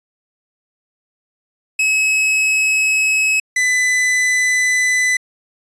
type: tone pair in turn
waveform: 45% pulse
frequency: 2570 / 2002 Hz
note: E7 / B6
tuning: -45 / +23 cents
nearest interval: major third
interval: 432 cents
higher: first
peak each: -13 dBFS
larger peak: neither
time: 1.79-3.4 / 3.56-5.17 s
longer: neither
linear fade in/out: 5 ms
effects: resampled to 22050 Hz